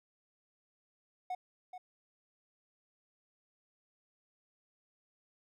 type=tone with echo; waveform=triangle; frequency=733 Hz; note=F#5; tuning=16 cents flat; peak=-33 dBFS; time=1.3-1.35 s; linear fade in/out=5 ms; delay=430 ms; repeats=1; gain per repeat=-9 dB; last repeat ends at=1.78 s; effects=none